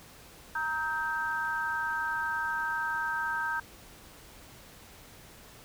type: chord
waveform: sine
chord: Eb major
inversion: second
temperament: equal with one note detuned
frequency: 932.3 / 1276.5 / 1568 Hz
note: Bb5 / Eb6 / G6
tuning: 0 / +44 / 0 cents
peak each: -34 / -37 / -31 dBFS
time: 0.55-3.6 s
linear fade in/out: 5 ms
effects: pink hiss -52 dBFS RMS until 5.64 s